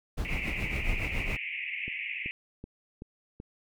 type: noise with tremolo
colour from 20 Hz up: brown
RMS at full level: -29 dBFS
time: 0.17-1.37 s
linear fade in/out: 10 ms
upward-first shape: triangle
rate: 7.2 Hz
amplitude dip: 75%
type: band-pass noise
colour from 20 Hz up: white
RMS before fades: -36 dBFS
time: 0.25-2.31 s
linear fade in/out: 0 ms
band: 2000 to 2700 Hz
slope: 96 dB/octave
type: click train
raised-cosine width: 3 ms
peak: -28 dBFS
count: 5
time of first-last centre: 1.88-3.401 s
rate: 2.63 Hz
effects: none